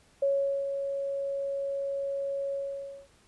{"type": "tone with ADSR envelope", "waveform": "sine", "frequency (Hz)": 554.4, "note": "C#5", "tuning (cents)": 0, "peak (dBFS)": -22, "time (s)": [0.22, 3.08], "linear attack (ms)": 7, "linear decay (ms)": 420, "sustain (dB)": -7, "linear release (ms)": 550, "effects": ["pink hiss -62 dBFS RMS until 3.27 s", "resampled to 24000 Hz"]}